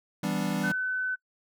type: chord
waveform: square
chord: E minor seventh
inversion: none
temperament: equal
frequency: 164.81 / 196 / 246.9 / 293.7 Hz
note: E3 / G3 / B3 / D4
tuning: 0 / 0 / 0 / 0 cents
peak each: -34 / -31 / -35 / -35 dBFS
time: 0.23-0.72 s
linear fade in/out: 5 ms
type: tone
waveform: sine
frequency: 1511 Hz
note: F#6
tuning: 36 cents sharp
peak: -27 dBFS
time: 0.63-1.16 s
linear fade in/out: 20 ms
effects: noise-tail reverb RT60 0.1 s tail -25 dB re dry